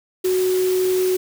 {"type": "tone in noise", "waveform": "sine", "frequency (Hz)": 370, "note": "F#4", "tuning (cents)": 0, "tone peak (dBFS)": -16, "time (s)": [0.24, 1.17], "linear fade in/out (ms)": 10, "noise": "white", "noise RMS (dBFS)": -31, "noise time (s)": [0.24, 1.17], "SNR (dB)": 12, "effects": []}